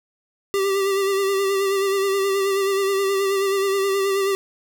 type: tone with vibrato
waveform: square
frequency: 392 Hz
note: G4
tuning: in tune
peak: -19 dBFS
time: 0.54-4.35 s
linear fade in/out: 0 ms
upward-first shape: sine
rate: 9.4 Hz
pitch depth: 34 cents each way
effects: none